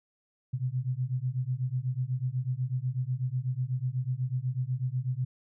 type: beating tone pair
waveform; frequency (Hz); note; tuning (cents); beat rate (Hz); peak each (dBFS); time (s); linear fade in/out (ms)
sine; 123.47 / 131.57; B2 / C3; 0 / +10; 8.1; -31; 0.53-5.25; 10
effects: none